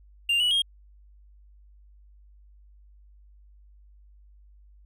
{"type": "tone with pitch steps", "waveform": "triangle", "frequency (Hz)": [2792, 2939, 3243], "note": ["F7", "F#7", "G#7"], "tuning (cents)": [-1, -12, -42], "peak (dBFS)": -19, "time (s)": [0.29, 0.62], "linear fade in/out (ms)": 5, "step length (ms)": 110, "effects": ["added 50 Hz sine -51 dBFS peak until 4.85 s"]}